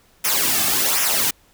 white noise with flanger, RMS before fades -19 dBFS, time 0.24-1.31 s, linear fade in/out 10 ms, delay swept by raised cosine 0.23 to 2.13 ms, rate 1.3 Hz, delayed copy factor -0.7, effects pink hiss -56 dBFS RMS until 1.53 s

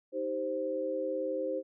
sine chord, C minor, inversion first, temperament just, 314 / 392.4 / 523.3 Hz, Eb4 / G4 / C5, +16 / +2 / 0 cents, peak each -38 / -38 / -32 dBFS, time 0.12-1.63 s, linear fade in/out 50 ms, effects none

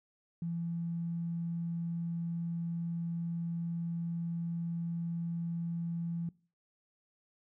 triangle tone with tanh clipping, 168.9 Hz, E3, 42 cents sharp, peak -33 dBFS, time 0.42-6.29 s, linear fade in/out 2 ms, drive 3 dB, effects noise-tail reverb RT60 0.4 s tail -22 dB re dry

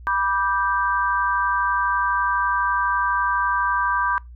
sine chord, G major, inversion first, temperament just, 980 / 1176 / 1568 Hz, B5 / D6 / G6, -14 / +2 / 0 cents, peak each -23 dBFS, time 0.07-4.18 s, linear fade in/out 0 ms, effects noise-tail reverb RT60 0.2 s tail -24 dB re dry + added 60 Hz sine -38 dBFS peak until 4.35 s

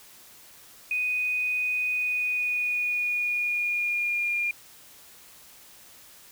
sine tone with pitch glide, 2489 to 2410 Hz, D#7 to D7, 0 to +44 cents, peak -24 dBFS, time 0.91-4.51 s, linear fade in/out 2 ms, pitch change -56 cents, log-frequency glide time 1.88-4.38 s, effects white hiss -51 dBFS RMS until 6.31 s

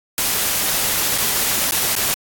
white noise with dropouts, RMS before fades -19 dBFS, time 0.18-2.14 s, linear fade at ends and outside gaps 0 ms, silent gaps 1.179-1.183 / 1.71-1.721 / 1.953-1.964 s, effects AAC 64 kbps

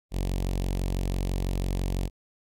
sawtooth tone with notch filter, 46.02 Hz, F#1, 9 cents flat, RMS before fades -28 dBFS, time 0.11-2.1 s, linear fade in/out 50 ms, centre 1400 Hz, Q 0.84, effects AAC 64 kbps

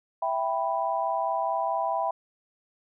sine chord, E minor, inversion none, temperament equal, 659.3 / 784 / 987.8 Hz, E5 / G5 / B5, 0 / 0 / 0 cents, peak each -29 dBFS, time 0.22-2.11 s, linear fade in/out 5 ms, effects none

